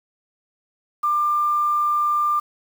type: tone with quantisation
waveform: sine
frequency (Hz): 1193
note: D6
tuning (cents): +27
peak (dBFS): -17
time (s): 1.03-2.4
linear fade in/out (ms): 10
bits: 7
effects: none